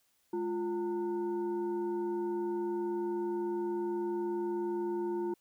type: tone with frequency modulation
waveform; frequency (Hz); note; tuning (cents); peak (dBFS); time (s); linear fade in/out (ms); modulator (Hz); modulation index
sine; 349.2; F4; 0; -31; 0.33-5.34; 5; 559; 0.58
effects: white hiss -73 dBFS RMS until 5.4 s